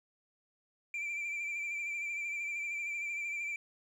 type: tone with vibrato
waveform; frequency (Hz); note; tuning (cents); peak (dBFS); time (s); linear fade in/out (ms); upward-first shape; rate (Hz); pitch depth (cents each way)
sine; 2349; D7; 0; -32; 0.94-3.56; 2; sine; 13; 36
effects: tanh soft clip ceiling -34 dBFS + 11-bit